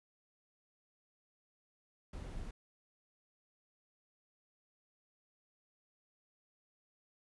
brown noise, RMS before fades -44 dBFS, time 2.13-2.51 s, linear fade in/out 5 ms, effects resampled to 24000 Hz

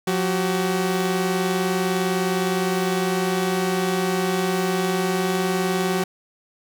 sawtooth tone pair together, 180.11 / 380 Hz, F#3 / F#4, -46 / +46 cents, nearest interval octave + minor second, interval 1292 cents, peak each -19 dBFS, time 0.07-6.04 s, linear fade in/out 5 ms, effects none

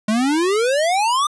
square exponential sweep, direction up, 207.7 to 1221 Hz, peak -16 dBFS, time 0.08-1.27 s, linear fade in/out 5 ms, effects resampled to 24000 Hz

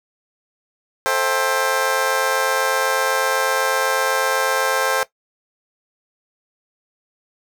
20% pulse chord, A minor seventh, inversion none, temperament just, 440 / 528 / 660 / 792 Hz, A4 / C5 / E5 / G5, 0 / +16 / +2 / +18 cents, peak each -19 / -16 / -22 / -20 dBFS, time 1.06-5.03 s, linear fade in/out 0 ms, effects noise-tail reverb RT60 0.1 s tail -17 dB re dry

